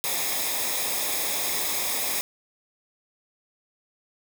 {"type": "noise with comb filter", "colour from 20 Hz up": "white", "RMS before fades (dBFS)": -27, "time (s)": [0.04, 2.21], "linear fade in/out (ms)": 0, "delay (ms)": 0.68, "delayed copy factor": -0.65, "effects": []}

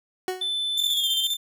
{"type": "tone with exponential decay", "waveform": "30% pulse", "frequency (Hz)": 370, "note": "F#4", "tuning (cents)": 0, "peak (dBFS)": -20, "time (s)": [0.28, 0.55], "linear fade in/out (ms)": 1, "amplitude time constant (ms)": 57}
{"type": "tone with pitch glide", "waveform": "triangle", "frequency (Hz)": [3520, 3154], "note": ["A7", "G7"], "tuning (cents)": [0, 10], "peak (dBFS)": -23, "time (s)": [0.41, 1.27], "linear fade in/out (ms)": 5, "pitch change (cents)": -190, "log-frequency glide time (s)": [0.86, 1.09]}
{"type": "tone with tremolo", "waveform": "40% pulse", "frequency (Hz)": 3563, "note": "A7", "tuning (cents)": 21, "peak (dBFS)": -21, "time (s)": [0.77, 1.37], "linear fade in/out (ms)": 10, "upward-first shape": "square", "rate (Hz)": 15, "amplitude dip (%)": 50}
{"effects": []}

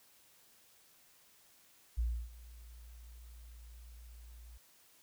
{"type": "tone with ADSR envelope", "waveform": "sine", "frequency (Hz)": 58.27, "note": "A#1", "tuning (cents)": 0, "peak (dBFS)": -29, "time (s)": [1.97, 4.58], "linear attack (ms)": 19, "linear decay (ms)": 300, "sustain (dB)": -21, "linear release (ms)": 11, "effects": ["white hiss -65 dBFS RMS until 5.02 s"]}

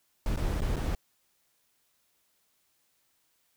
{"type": "noise with dropouts", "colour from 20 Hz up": "brown", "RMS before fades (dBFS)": -29, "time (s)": [0.26, 0.95], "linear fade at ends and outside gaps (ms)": 1, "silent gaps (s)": [[0.361, 0.373], [0.607, 0.618], [0.759, 0.766]], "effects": ["white hiss -72 dBFS RMS until 3.56 s"]}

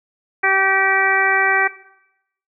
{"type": "harmonic tone", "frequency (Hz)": 386.4, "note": "G4", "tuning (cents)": -25, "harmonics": [1, 2, 3, 4, 5, 6], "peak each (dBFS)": [-24, -21, -23, -19, -18, -20], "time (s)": [0.43, 1.68], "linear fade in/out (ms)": 10, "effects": ["noise-tail reverb RT60 0.8 s tail -17 dB re dry"]}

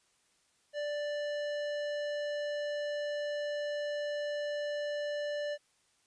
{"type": "tone with hard clipping", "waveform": "triangle", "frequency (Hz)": 587.3, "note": "D5", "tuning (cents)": 0, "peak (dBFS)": -35, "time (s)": [0.73, 5.58], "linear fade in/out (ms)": 50, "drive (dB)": 18, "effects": ["white hiss -71 dBFS RMS until 6.06 s", "resampled to 22050 Hz"]}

